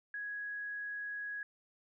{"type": "tone", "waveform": "sine", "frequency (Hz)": 1665, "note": "G#6", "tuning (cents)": 4, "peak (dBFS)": -38, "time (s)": [0.14, 1.43], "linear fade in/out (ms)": 2, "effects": []}